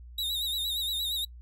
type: tone with vibrato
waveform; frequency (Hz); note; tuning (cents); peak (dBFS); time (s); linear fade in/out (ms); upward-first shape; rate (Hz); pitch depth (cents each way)
45% pulse; 3781; A#7; +24; -28; 0.18-1.25; 5; sine; 8.6; 73
effects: noise-tail reverb RT60 0.1 s tail -26 dB re dry + added 60 Hz sine -44 dBFS peak until 1.41 s